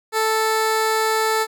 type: tone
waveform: 15% pulse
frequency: 440 Hz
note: A4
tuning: in tune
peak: -11 dBFS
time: 0.12-1.47 s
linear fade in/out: 50 ms
effects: none